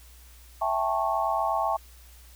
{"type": "chord", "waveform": "sine", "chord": "A dominant seventh", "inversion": "second", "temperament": "just", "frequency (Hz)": [660, 792, 880, 1100], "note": ["E5", "G5", "A5", "C#6"], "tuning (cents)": [2, 18, 0, -14], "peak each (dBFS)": -29, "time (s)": [0.61, 1.77], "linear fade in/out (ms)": 10, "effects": ["added 60 Hz sine -49 dBFS peak until 2.35 s", "white hiss -55 dBFS RMS until 2.35 s"]}